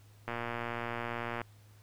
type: click train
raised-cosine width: 0.5 ms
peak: -21 dBFS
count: 135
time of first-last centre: 0.28-1.416 s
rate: 118 Hz
effects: added 104 Hz sine -56 dBFS peak until 1.82 s + pink hiss -65 dBFS RMS until 1.82 s